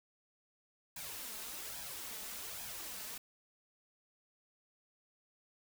white noise with flanger, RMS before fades -45 dBFS, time 0.96-3.18 s, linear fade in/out 5 ms, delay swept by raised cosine 1.2 to 4.7 ms, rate 1.2 Hz, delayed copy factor +0.6, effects none

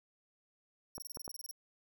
15% pulse tone bursts, 5588 Hz, F8, in tune, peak -37 dBFS, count 12, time 0.95-1.512 s, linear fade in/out 2 ms, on 23 ms, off 26 ms
clicks, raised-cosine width 1 ms, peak -32 dBFS, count 3, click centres 0.98 / 1.171 / 1.279 s
effects 12-bit

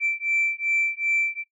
sine beating tone pair, 2336 / 2338.6 Hz, D7 / D7, -10 / -8 cents, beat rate 2.6 Hz, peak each -24 dBFS, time 0-1.44 s, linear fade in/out 50 ms, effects noise-tail reverb RT60 0.1 s tail -21 dB re dry + tanh soft clip ceiling -15 dBFS

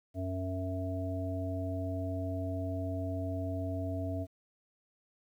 harmonic tone with a mistuned harmonic, 92 Hz, F#2, 9 cents flat, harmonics 1 / 3 / 5 / 7, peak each -35 / -38 / -48 / -39 dBFS, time 0.14-4.27 s, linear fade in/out 50 ms, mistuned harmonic 7, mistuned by +35 cents, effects 11-bit

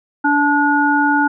harmonic tone, 289.9 Hz, D4, 22 cents flat, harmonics 1 / 3 / 5, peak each -16 / -16 / -16 dBFS, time 0.24-1.28 s, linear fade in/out 10 ms, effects none

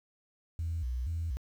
sine tone with vibrato, 71.6 Hz, D2, 43 cents flat, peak -30 dBFS, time 0.59-1.37 s, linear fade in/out 0 ms, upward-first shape square, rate 2.1 Hz, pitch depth 250 cents each way, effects tanh soft clip ceiling -27 dBFS + 10-bit

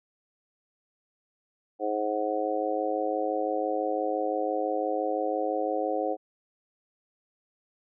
harmonic tone, 105.9 Hz, G#2, 34 cents sharp, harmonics 3 / 4 / 5 / 6 / 7, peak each -33 / -33 / -30 / -37 / -31 dBFS, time 1.79-6.17 s, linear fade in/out 50 ms, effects none

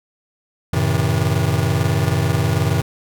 square chord, F# diminished seventh, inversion none, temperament just, 92.5 / 111 / 133.2 / 159.84 Hz, F#2 / A2 / C3 / Eb3, 0 / +16 / +31 / +47 cents, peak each -22 dBFS, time 0.73-2.82 s, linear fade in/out 5 ms, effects none

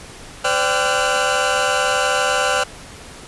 30% pulse tone cluster, 511 / 583 / 783 / 1365 / 1473 Hz, C5 / D5 / G5 / F6 / F#6, -41 / -13 / -2 / -40 / -8 cents, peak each -20 dBFS, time 0.44-2.64 s, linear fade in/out 10 ms, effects pink hiss -38 dBFS RMS until 3.27 s + resampled to 24000 Hz

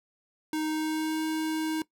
square tone with pitch glide, 311.1 to 315.3 Hz, D#4 to D#4, 0 to +23 cents, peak -28 dBFS, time 0.53-1.82 s, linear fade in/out 2 ms, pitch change +23 cents, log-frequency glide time 0.67-1.23 s, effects noise-tail reverb RT60 0.1 s tail -19 dB re dry

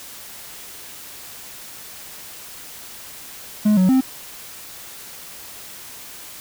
triangle tone with pitch steps, 211.3 / 185.5 / 261.6 Hz, G#3 / F#3 / C4, +30 / +5 / 0 cents, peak -10 dBFS, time 3.65-4.01 s, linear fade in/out 10 ms, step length 120 ms, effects white hiss -38 dBFS RMS until 6.4 s

